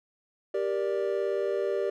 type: chord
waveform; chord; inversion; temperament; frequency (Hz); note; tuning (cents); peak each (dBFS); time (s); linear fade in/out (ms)
triangle; G minor; none; just; 392 / 470.4 / 588; G4 / Bb4 / D5; 0 / +16 / +2; -27 / -30 / -29; 0.54-1.9; 5
effects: none